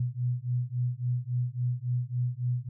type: beating tone pair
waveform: sine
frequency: 121.7 / 125.3 Hz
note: B2 / B2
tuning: -25 / +25 cents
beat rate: 3.6 Hz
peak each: -30 dBFS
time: 0-2.69 s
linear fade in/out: 5 ms
effects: none